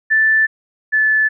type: tone pair in turn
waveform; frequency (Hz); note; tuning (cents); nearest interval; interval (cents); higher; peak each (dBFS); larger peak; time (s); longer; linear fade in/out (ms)
sine; 1760 / 1738.8; A6 / A6; 0 / -21; unison; 21; first; -10 / -11; first; 0.1-0.47 / 0.92-1.29; neither; 20
effects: none